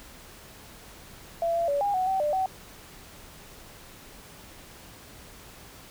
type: tone with pitch steps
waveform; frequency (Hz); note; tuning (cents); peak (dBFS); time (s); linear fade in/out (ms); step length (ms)
sine; 674 / 678 / 570 / 811 / 743 / 766 / 595 / 758; E5 / E5 / C#5 / G#5 / F#5 / G5 / D5 / F#5; +38 / +49 / +48 / -41 / +7 / -40 / +22 / +42; -23; 1.42-2.46; 2; 130
effects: pink hiss -48 dBFS RMS until 5.9 s